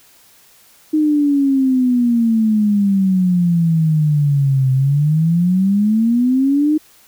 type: exponential two-way sweep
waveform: sine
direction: down then up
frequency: 311.1 to 130 to 311.1 Hz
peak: -11 dBFS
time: 0.93-6.78 s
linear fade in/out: 10 ms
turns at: 4.72 s
effects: white hiss -49 dBFS RMS until 7.07 s